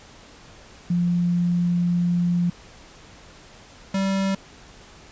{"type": "tone pair in turn", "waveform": ["sine", "square"], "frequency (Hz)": [174.61, 193.91], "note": ["F3", "G3"], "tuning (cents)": [0, -19], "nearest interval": "major second", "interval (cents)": 181, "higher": "second", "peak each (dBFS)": [-18, -21], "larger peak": "first", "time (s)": [[0.9, 2.5], [3.94, 4.35]], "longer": "first", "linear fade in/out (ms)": 5, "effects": ["pink hiss -47 dBFS RMS until 5.11 s", "resampled to 16000 Hz"]}